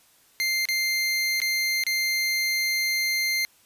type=tone with dropouts; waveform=25% pulse; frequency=2100 Hz; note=C7; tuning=6 cents sharp; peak=-19 dBFS; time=0.4-3.45 s; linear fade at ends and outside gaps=0 ms; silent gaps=0.654-0.687 / 1.402-1.417 / 1.837-1.866 s; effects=white hiss -59 dBFS RMS until 3.65 s + resampled to 32000 Hz